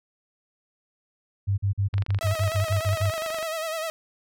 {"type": "tone bursts", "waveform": "sine", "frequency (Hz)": 99.2, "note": "G2", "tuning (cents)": 21, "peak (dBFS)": -20, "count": 11, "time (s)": [1.47, 3.11], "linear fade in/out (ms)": 20, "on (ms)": 110, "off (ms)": 43}
{"type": "click train", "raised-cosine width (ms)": 0.3, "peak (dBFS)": -20, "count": 37, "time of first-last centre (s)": [1.94, 3.428], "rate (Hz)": 24.2}
{"type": "tone with vibrato", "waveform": "sawtooth", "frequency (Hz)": 643, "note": "E5", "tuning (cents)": -43, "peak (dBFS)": -24, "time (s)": [2.21, 3.9], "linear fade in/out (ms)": 0, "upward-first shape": "sine", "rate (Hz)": 9.9, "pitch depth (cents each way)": 57}
{"effects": []}